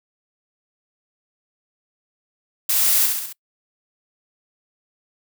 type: noise with echo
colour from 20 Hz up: blue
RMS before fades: -19 dBFS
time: 2.69-3.06 s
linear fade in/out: 5 ms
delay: 67 ms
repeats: 4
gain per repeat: -4 dB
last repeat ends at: 3.328 s
effects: noise-tail reverb RT60 0.1 s tail -24 dB re dry